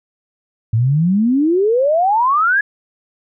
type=exponential sweep; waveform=sine; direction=up; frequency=106.9 to 1708 Hz; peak=-11 dBFS; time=0.73-2.61 s; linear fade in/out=5 ms; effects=none